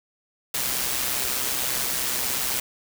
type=noise with amplitude modulation; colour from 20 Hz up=white; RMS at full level=-24 dBFS; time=0.54-2.6 s; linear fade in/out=5 ms; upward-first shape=sine; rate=128 Hz; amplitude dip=45%; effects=none